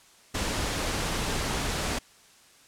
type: noise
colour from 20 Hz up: pink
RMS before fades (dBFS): -29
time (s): 0.34-1.99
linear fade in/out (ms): 10
effects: white hiss -56 dBFS RMS until 2.67 s + low-pass 9000 Hz 12 dB/octave